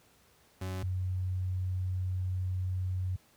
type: tone pair in turn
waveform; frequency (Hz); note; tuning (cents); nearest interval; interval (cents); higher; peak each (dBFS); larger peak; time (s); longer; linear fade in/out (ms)
40% pulse / sine; 93.5 / 92.27; F#2 / F#2; +19 / -4; unison; 23; first; -33 / -29; second; 0.61-0.83 / 0.83-3.16; second; 5
effects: pink hiss -64 dBFS RMS until 3.36 s + high-pass 60 Hz 12 dB/octave